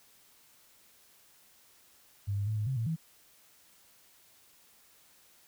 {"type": "tone with pitch steps", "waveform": "sine", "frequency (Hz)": [100.1, 101, 108.2, 105.8, 132.6, 113.7, 161.8], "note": ["G2", "G#2", "A2", "G#2", "C3", "A#2", "E3"], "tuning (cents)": [37, -48, -29, 33, 23, -43, -32], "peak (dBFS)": -29, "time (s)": [2.27, 2.963], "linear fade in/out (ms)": 20, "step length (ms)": 99, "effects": ["white hiss -62 dBFS RMS until 5.47 s"]}